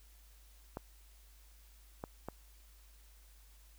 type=clicks; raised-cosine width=1 ms; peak=-26 dBFS; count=3; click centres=0.771 / 2.039 / 2.286 s; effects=added 51 Hz sine -58 dBFS peak until 3.78 s + white hiss -66 dBFS RMS until 3.78 s